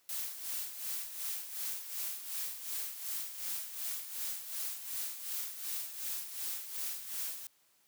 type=noise with tremolo; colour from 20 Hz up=blue; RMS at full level=-37 dBFS; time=0.09-7.47 s; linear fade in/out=2 ms; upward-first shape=sine; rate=2.7 Hz; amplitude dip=65%; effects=white hiss -70 dBFS RMS until 7.87 s + high-pass 100 Hz 12 dB/octave